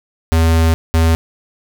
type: tone bursts at uneven times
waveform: square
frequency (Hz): 81.7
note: E2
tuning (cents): -15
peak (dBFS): -10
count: 2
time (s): 0.32-0.74 / 0.94-1.15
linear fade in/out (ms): 0
effects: none